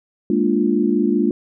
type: chord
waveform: sine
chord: Bb dominant seventh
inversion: third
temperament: equal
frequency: 207.7 / 233.1 / 293.7 / 349.2 Hz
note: Ab3 / Bb3 / D4 / F4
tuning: 0 / 0 / 0 / 0 cents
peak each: -20 dBFS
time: 0.3-1.31 s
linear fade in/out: 2 ms
effects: none